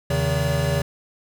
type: tone cluster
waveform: square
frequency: 80.9 / 135.3 / 157.5 / 571 Hz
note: E2 / C#3 / D#3 / D5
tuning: -32 / -42 / +21 / -49 cents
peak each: -28 / -24 / -26 / -27 dBFS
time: 0.1-0.82 s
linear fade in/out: 5 ms
effects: none